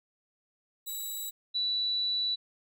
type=tone pair in turn; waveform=5% pulse / sine; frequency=3906 / 3951 Hz; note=B7 / B7; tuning=-20 / 0 cents; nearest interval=unison; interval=20 cents; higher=second; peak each=-27 dBFS; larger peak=neither; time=0.86-1.31 / 1.54-2.36 s; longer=second; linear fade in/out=20 ms; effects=none